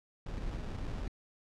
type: noise with sample-and-hold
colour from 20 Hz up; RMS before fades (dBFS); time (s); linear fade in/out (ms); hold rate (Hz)
brown; -38; 0.26-1.08; 5; 2100
effects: low-pass 6000 Hz 12 dB/octave